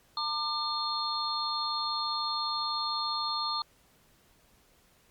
sine tone cluster, 907 / 1199 / 3606 / 4267 Hz, A#5 / D6 / A7 / C8, -48 / +36 / +42 / +33 cents, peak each -37 / -33 / -39 / -33 dBFS, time 0.17-3.62 s, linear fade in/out 2 ms, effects pink hiss -64 dBFS RMS until 5.1 s + Opus 48 kbps

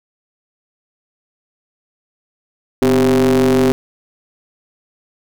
square ring-modulated tone, 69.2 Hz, C#2, 2 cents flat, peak -8 dBFS, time 2.82-3.72 s, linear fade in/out 0 ms, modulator 323 Hz, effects none

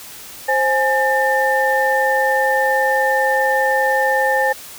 sine tone cluster, 526 / 836 / 1795 Hz, C5 / G#5 / A6, +9 / +11 / +34 cents, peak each -18 dBFS, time 0.48-4.53 s, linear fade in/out 10 ms, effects white hiss -36 dBFS RMS until 4.78 s

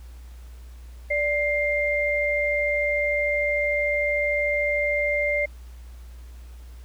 sine tone pair together, 586.6 / 2100 Hz, D5 / C7, -2 / +6 cents, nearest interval octave + minor seventh, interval 2208 cents, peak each -24 / -23 dBFS, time 1.1-5.46 s, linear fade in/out 10 ms, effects added 60 Hz sine -39 dBFS peak until 6.84 s + pink hiss -56 dBFS RMS until 6.84 s

